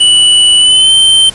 square tone with pitch glide, 2960 to 3109 Hz, F#7 to G7, 0 to -15 cents, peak -4 dBFS, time 0-1.3 s, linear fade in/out 10 ms, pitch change +85 cents, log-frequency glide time 0.58-0.94 s, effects pink hiss -31 dBFS RMS until 1.34 s + resampled to 24000 Hz

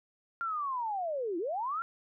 sine linear two-way sweep, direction down then up, 1396.9 to 320.1 to 1396.9 Hz, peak -31 dBFS, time 0.41-1.82 s, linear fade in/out 0 ms, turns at 1.38 s, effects none

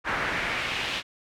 brown noise with band-pass filter sweep, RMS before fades -29 dBFS, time 0.04-1.03 s, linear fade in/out 50 ms, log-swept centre 1600 to 3200 Hz, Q 1.9, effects none

